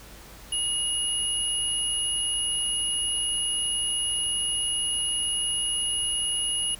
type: tone pair together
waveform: sine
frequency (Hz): 2887 / 10288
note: F#7 / E9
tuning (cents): -43 / -43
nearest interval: octave + minor seventh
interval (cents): 2200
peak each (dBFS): -27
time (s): 0.52-6.75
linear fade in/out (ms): 5
effects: added 50 Hz sine -48 dBFS peak until 6.79 s + pink hiss -47 dBFS RMS until 6.79 s